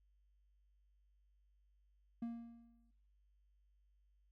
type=tone with exponential decay; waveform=triangle; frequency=233.1 Hz; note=A#3; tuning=in tune; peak=-36 dBFS; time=2.22-2.91 s; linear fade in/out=5 ms; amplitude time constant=150 ms; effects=noise-tail reverb RT60 0.7 s tail -24 dB re dry + added 50 Hz sine -70 dBFS peak until 4.31 s